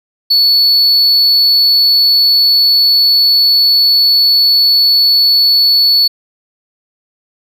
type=tone; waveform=triangle; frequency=4430 Hz; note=C#8; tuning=2 cents flat; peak=-5 dBFS; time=0.3-6.08 s; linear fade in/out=10 ms; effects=none